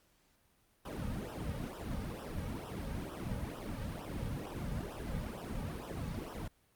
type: noise with flanger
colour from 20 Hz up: brown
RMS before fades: -40 dBFS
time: 0.85-6.48 s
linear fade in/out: 5 ms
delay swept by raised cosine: 0.45 to 2.95 ms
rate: 2.2 Hz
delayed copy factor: -0.9
effects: pink hiss -71 dBFS RMS until 6.75 s + Opus 48 kbps